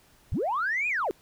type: linear two-way sweep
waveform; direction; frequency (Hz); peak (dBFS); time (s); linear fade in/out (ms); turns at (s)
sine; up then down; 43.65 to 2523 to 311.9; -24; 0.32-1.11; 0; 0.88
effects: tanh soft clip ceiling -20 dBFS + pink hiss -60 dBFS RMS until 1.21 s